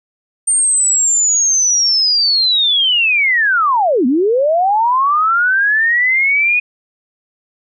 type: linear two-way sweep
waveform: sine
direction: down then up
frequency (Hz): 8840 to 232.9 to 2486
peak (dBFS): -10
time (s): 0.47-6.6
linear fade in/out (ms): 10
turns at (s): 4.06
effects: none